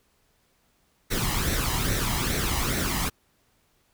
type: noise with flanger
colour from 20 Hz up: pink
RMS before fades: -26 dBFS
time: 1.1-3.1 s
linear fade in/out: 20 ms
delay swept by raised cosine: 0.5 to 1.02 ms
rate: 2.4 Hz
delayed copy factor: +0.6
effects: pink hiss -67 dBFS RMS until 3.93 s